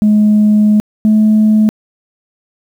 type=tone pair in turn; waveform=sine; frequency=211.1 / 215.2 Hz; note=G#3 / A3; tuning=+29 / -38 cents; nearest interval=unison; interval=33 cents; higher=second; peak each=-4 dBFS; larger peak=neither; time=0.02-0.8 / 1.05-1.69 s; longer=first; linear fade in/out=0 ms; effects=tanh soft clip ceiling -3 dBFS + 7-bit